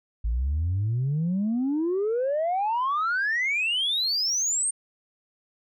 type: exponential sweep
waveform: sine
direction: up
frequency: 52.9 to 8850 Hz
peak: -21 dBFS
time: 0.24-4.71 s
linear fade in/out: 10 ms
effects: tanh soft clip ceiling -20 dBFS